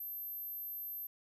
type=tone; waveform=sine; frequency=12360 Hz; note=G9; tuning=26 cents flat; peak=-40 dBFS; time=0-1.07 s; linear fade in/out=5 ms; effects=none